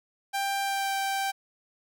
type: tone with pitch glide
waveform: sawtooth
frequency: 790 to 782.3 Hz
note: G5 to G5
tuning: +13 to -4 cents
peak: -23 dBFS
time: 0.33-1.32 s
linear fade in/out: 20 ms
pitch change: -17 cents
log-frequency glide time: 0.62-0.95 s
effects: none